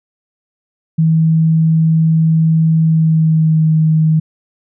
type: tone with pitch glide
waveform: sine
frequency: 160.9 to 157.77 Hz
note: E3 to D#3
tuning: -42 to +24 cents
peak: -8 dBFS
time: 0.98-4.2 s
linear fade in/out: 10 ms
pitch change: -34 cents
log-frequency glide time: 2.82-3.67 s
effects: none